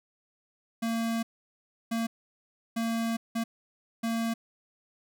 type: tone bursts at uneven times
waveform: square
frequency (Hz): 228.4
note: A#3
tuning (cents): -35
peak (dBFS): -28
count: 5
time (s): 0.82-1.23 / 1.91-2.07 / 2.76-3.17 / 3.35-3.44 / 4.03-4.34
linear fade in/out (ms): 10
effects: none